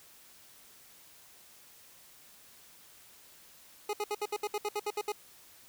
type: tone bursts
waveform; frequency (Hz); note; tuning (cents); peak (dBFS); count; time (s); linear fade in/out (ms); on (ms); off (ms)
25% pulse; 416.5; G#4; +5; -27; 12; 3.89-5.121; 5; 43; 65
effects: white hiss -57 dBFS RMS until 5.68 s